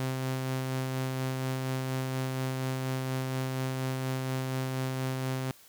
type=tone with tremolo; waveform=sawtooth; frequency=130.81 Hz; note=C3; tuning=in tune; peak=-25 dBFS; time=0-5.51 s; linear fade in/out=0 ms; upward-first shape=sine; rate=4.2 Hz; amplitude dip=25%; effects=white hiss -56 dBFS RMS until 5.68 s